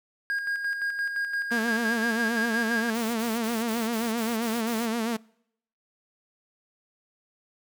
triangle tone with tremolo, 1627 Hz, G#6, 36 cents flat, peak -23 dBFS, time 0.3-2.9 s, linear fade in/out 0 ms, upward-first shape square, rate 5.8 Hz, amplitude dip 45%
sawtooth tone with vibrato, 228.5 Hz, A#3, 34 cents flat, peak -22 dBFS, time 1.51-5.17 s, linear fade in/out 10 ms, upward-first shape sine, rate 7.6 Hz, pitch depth 81 cents each way
white noise bursts, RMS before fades -40 dBFS, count 8, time 2.94-4.862 s, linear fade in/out 10 ms, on 200 ms, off 46 ms
effects noise-tail reverb RT60 0.7 s tail -25 dB re dry

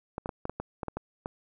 clicks, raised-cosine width 1 ms, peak -19 dBFS, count 10, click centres 0.181 / 0.259 / 0.292 / 0.454 / 0.496 / 0.6 / 0.832 / 0.883 / 0.97 / 1.259 s, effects none

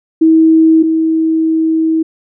sine tone pair in turn, 321.4 / 321.4 Hz, E4 / E4, -44 / -44 cents, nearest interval unison, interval 0 cents, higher neither, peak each -4 / -9 dBFS, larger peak first, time 0.21-0.83 / 0.83-2.03 s, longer second, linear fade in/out 10 ms, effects none

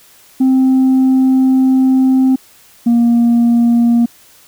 sine tone pair in turn, 261.6 / 235.8 Hz, C4 / A#3, 0 / +20 cents, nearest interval major second, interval 180 cents, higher first, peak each -5 dBFS, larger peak neither, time 0.4-2.36 / 2.86-4.06 s, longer first, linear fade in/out 10 ms, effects tanh soft clip ceiling -6 dBFS + white hiss -45 dBFS RMS until 4.47 s

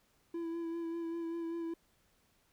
triangle tone with vibrato, 334.1 Hz, E4, 23 cents sharp, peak -34 dBFS, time 0.34-1.74 s, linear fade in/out 5 ms, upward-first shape sine, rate 5.1 Hz, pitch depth 23 cents each way, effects pink hiss -72 dBFS RMS until 2.52 s

